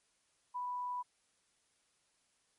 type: tone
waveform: sine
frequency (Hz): 987.8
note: B5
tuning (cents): 0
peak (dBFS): -36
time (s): 0.54-1.03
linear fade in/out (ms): 20
effects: white hiss -75 dBFS RMS until 2.58 s + MP3 48 kbps